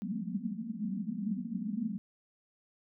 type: band-pass noise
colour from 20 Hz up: white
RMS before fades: -36 dBFS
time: 0.02-1.98 s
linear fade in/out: 0 ms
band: 180 to 240 Hz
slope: 96 dB/octave
effects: none

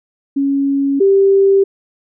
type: tone pair in turn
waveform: sine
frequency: 277.2 / 392 Hz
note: C#4 / G4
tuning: 0 / 0 cents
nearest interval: tritone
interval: 600 cents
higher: second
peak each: -12 / -7 dBFS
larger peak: second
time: 0.36-1 / 1-1.64 s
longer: neither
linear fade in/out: 10 ms
effects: none

